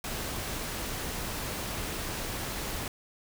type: noise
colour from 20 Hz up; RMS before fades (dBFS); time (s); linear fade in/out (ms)
pink; -35; 0.04-2.88; 2
effects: none